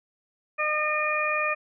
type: harmonic tone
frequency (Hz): 608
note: D#5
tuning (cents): -40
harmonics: 1 / 2 / 3 / 4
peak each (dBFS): -30 / -28 / -31 / -27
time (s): 0.58-1.55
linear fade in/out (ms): 20
effects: none